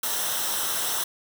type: noise with comb filter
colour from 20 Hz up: white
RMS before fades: -27 dBFS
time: 0.03-1.04 s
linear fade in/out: 5 ms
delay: 0.43 ms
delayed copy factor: -0.65
effects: none